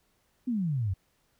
sine exponential sweep, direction down, 261.6 to 88.7 Hz, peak -26 dBFS, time 0.47-0.94 s, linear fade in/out 10 ms, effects pink hiss -71 dBFS RMS until 1.39 s

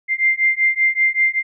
sine beating tone pair, 2093 / 2098.2 Hz, C7 / C7, 0 / +4 cents, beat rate 5.2 Hz, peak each -17 dBFS, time 0.08-1.43 s, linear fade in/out 50 ms, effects none

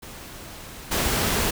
pink noise with level steps, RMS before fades -40 / -23 dBFS, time 0.02-1.51 s, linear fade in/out 10 ms, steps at 0.91 s, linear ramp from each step 10 ms, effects none

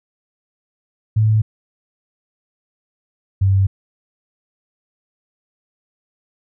sine tone pair in turn, 108.7 / 96.93 Hz, A2 / G2, -21 / -19 cents, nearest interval major second, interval 198 cents, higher first, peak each -11 dBFS, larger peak neither, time 1.16-1.42 / 3.41-3.67 s, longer neither, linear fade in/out 10 ms, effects none

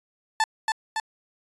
30% pulse tone with echo, 880 Hz, A5, in tune, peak -16 dBFS, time 0.4-0.44 s, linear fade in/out 2 ms, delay 280 ms, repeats 2, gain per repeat -3 dB, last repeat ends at 1 s, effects resampled to 22050 Hz

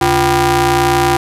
sawtooth ring-modulated tone, 212.7 Hz, G#3, 42 cents sharp, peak -3 dBFS, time 0.01-1.17 s, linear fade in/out 5 ms, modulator 562 Hz, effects resampled to 32000 Hz + 7-bit

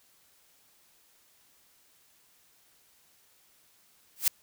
blue noise with exponential growth, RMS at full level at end -19 dBFS, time 4.16-4.28 s, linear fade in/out 1 ms, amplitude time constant 24 ms, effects white hiss -64 dBFS RMS until 4.42 s

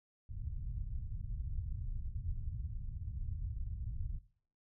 pink low-pass noise, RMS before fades -40 dBFS, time 0.29-4.19 s, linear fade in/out 10 ms, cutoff 110 Hz, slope 24 dB/octave, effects noise-tail reverb RT60 0.5 s tail -17 dB re dry

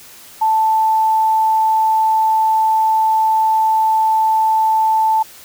sine tone, 880 Hz, A5, in tune, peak -11 dBFS, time 0.41-5.23 s, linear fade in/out 10 ms, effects white hiss -40 dBFS RMS until 5.44 s

